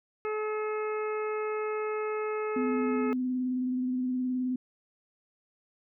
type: harmonic tone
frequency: 428.4 Hz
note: A4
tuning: 46 cents flat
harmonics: 1 / 2 / 3 / 4 / 5 / 6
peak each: -30 / -42 / -37 / -48 / -44 / -46 dBFS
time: 0.25-3.13 s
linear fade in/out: 0 ms
type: tone with vibrato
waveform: sine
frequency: 253.4 Hz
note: B3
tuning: 45 cents sharp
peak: -27 dBFS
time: 2.56-4.56 s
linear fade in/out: 5 ms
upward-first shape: square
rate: 19 Hz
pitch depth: 18 cents each way
effects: none